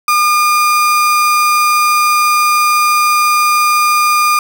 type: tone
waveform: 35% pulse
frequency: 1211 Hz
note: D#6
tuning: 47 cents flat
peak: -7 dBFS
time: 0.08-4.39 s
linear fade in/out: 2 ms
effects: none